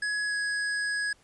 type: tone with pitch glide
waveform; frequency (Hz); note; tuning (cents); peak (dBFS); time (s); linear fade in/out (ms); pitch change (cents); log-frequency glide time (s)
square; 1680 to 1667.4; G#6 to G#6; +19 to +6; -28; 0.02-1.13; 5; -13; 0.27-0.34
effects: pink hiss -62 dBFS RMS until 1.23 s + resampled to 24000 Hz